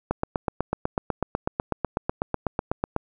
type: click train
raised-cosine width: 1 ms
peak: -9 dBFS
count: 24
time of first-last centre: 0.11-2.964 s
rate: 8.06 Hz
effects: none

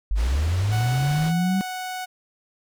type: linear sweep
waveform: sine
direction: up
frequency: 45.75 to 196 Hz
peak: -19 dBFS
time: 0.11-1.61 s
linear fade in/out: 0 ms
type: low-pass noise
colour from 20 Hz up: pink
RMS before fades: -35 dBFS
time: 0.15-1.33 s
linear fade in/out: 50 ms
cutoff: 7000 Hz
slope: 12 dB/octave
type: tone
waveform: sawtooth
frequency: 740 Hz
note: F#5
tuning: in tune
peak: -25 dBFS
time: 0.71-2.06 s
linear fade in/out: 20 ms
effects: none

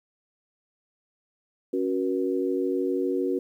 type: chord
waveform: sine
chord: F# major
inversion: second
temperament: equal with one note detuned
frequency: 277.2 / 370 / 476.8 Hz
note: C#4 / F#4 / A#4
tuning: 0 / 0 / +39 cents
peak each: -28 / -26 / -30 dBFS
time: 1.73-3.39 s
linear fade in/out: 5 ms
effects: 10-bit

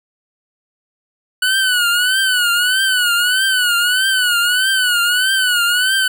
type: tone with vibrato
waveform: 25% pulse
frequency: 1480 Hz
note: F#6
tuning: in tune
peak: -9 dBFS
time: 1.42-6.08 s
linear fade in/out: 5 ms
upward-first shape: triangle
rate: 1.6 Hz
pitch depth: 110 cents each way
effects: none

